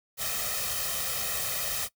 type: noise with comb filter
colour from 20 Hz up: white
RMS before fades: -31 dBFS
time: 0.17-1.89 s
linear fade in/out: 50 ms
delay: 1.6 ms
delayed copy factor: +1
effects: noise-tail reverb RT60 0.1 s tail -20 dB re dry